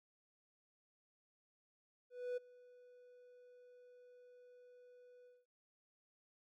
triangle tone with ADSR envelope, 493.9 Hz, B4, in tune, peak -35 dBFS, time 2.1-5.46 s, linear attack 270 ms, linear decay 14 ms, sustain -23 dB, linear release 200 ms, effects none

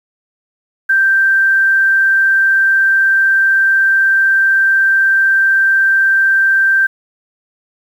sine tone, 1569 Hz, G6, 1 cent sharp, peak -8 dBFS, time 0.89-6.87 s, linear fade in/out 10 ms, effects 7-bit

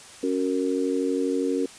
sine chord, F# major, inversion second, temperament just, 277.5 / 370 / 462.5 Hz, C#4 / F#4 / A#4, +2 / 0 / -14 cents, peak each -25 / -28 / -27 dBFS, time 0.23-1.66 s, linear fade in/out 5 ms, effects white hiss -45 dBFS RMS until 1.78 s + resampled to 22050 Hz

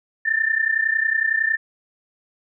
sine tone pair together, 1769.1 / 1800 Hz, A6 / A6, +9 / +39 cents, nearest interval unison, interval 30 cents, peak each -20 / -21 dBFS, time 0.25-1.57 s, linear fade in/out 10 ms, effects none

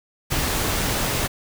pink noise, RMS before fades -23 dBFS, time 0.3-1.28 s, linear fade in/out 20 ms, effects none

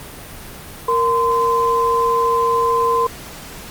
sine tone pair together, 465.3 / 1029.6 Hz, A#4 / C6, -3 / -28 cents, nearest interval octave + major second, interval 1375 cents, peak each -18 / -15 dBFS, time 0.88-3.07 s, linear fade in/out 5 ms, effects pink hiss -35 dBFS RMS until 3.7 s + Opus 32 kbps

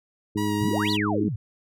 harmonic tone, 104.3 Hz, G#2, 8 cents sharp, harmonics 1 / 2 / 3 / 4, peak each -30 / -28 / -26 / -33 dBFS, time 0.35-1.29 s, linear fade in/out 10 ms
sawtooth tone with vibrato, 956 Hz, A#5, 43 cents sharp, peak -27 dBFS, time 0.37-0.97 s, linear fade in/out 10 ms, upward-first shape triangle, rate 4 Hz, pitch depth 25 cents each way
sine exponential two-way sweep, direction up then down, 94.1 to 4607 to 94.1 Hz, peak -26 dBFS, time 0.61-1.36 s, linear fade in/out 5 ms, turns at 0.91 s
effects none

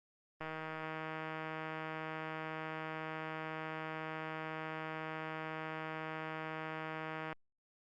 click train, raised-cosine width 0.5 ms, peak -27 dBFS, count 1094, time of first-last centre 0.41-7.328 s, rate 158 Hz, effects Opus 24 kbps

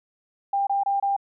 sine tone bursts, 796 Hz, G5, 26 cents sharp, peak -20 dBFS, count 4, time 0.53-1.165 s, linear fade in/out 5 ms, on 140 ms, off 25 ms, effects none

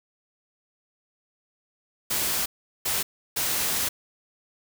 white noise bursts at uneven times, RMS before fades -26 dBFS, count 3, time 2.1-2.46 / 2.85-3.03 / 3.36-3.89 s, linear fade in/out 10 ms, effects none

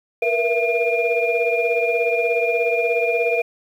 sine tone cluster, 466.6 / 483.3 / 669 / 2413 Hz, A#4 / B4 / E5 / D7, +2 / -38 / +25 / +46 cents, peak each -22 dBFS, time 0.22-3.42 s, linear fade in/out 5 ms, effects tanh soft clip ceiling -7 dBFS + 8-bit

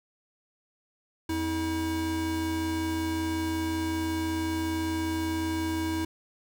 square tone pair together, 85.3 / 321.3 Hz, F2 / E4, -40 / -44 cents, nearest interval octave + major seventh, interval 2296 cents, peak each -35 / -29 dBFS, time 1.29-6.05 s, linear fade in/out 5 ms, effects none

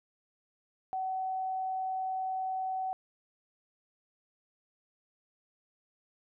sine tone, 755 Hz, F#5, 35 cents sharp, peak -31 dBFS, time 0.93-2.93 s, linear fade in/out 0 ms, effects none

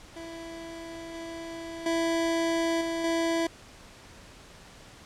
25% pulse tone with level steps, 331.6 Hz, E4, 10 cents sharp, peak -35 / -33 / -21 / -25 / -21 dBFS, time 0.16-3.47 s, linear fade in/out 5 ms, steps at 1.14 / 1.86 / 2.81 / 3.04 s, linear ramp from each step 2 ms, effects pink hiss -50 dBFS RMS until 5.05 s + low-pass 8000 Hz 12 dB/octave

